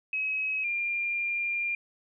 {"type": "tone pair in turn", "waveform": "sine", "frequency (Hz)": [2554, 2396], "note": ["D#7", "D7"], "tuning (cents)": [45, 34], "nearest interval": "minor second", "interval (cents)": 111, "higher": "first", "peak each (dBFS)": -27, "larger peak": "neither", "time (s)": [[0.13, 0.64], [0.64, 1.75]], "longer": "second", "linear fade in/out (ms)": 2, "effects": []}